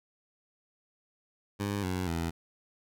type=tone with pitch steps; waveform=15% pulse; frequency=101.4 / 91.92 / 83.32 Hz; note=G#2 / F#2 / E2; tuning=-41 / -11 / +19 cents; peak=-24 dBFS; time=1.59-2.31 s; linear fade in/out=20 ms; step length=240 ms; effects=none